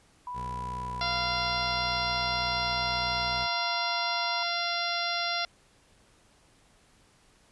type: tone with pitch glide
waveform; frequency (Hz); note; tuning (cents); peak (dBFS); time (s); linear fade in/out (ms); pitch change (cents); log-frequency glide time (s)
sine; 987.8 to 963.6; B5 to B5; 0 to -43; -34; 0.27-4.43; 2; -43; 1.4-2.94
type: tone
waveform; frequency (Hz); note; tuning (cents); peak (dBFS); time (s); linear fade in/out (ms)
20% pulse; 61.74; B1; 0; -33; 0.33-3.48; 50
type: harmonic tone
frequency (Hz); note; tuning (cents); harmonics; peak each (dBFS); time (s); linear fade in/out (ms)
692; F5; -16; 1 / 2 / 3 / 4 / 5 / 6 / 7 / 8; -34 / -34 / -36 / -39 / -36 / -36 / -37 / -38; 1.01-5.45; 2
effects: pink hiss -62 dBFS RMS until 7.51 s + resampled to 24000 Hz